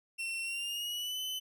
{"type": "tone with pitch glide", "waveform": "40% pulse", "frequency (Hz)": [2712, 3027], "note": ["E7", "F#7"], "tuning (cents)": [49, 39], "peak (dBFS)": -34, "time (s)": [0.18, 1.4], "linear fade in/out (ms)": 20, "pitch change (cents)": 190, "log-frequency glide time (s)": [0.42, 1.2], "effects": []}